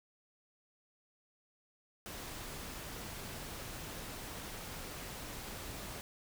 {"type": "noise", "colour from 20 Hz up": "pink", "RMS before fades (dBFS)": -45, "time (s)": [2.06, 6.01], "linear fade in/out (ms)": 0, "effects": []}